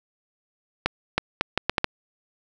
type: accelerating click train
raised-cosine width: 0.3 ms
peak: -4 dBFS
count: 7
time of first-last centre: 0.86-1.844 s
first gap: 320 ms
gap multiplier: 0.72
effects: none